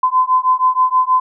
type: beating tone pair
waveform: sine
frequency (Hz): 1019 / 1025.3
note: C6 / C6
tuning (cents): -46 / -35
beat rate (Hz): 6.3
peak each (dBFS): -14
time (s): 0.03-1.2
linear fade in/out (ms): 5
effects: none